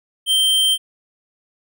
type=tone; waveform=square; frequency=3136 Hz; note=G7; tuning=in tune; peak=-14 dBFS; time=0.26-0.78 s; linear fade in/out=50 ms; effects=none